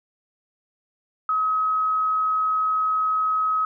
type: tone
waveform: sine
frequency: 1274 Hz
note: D#6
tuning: 41 cents sharp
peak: -19 dBFS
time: 1.29-3.65 s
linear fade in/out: 2 ms
effects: none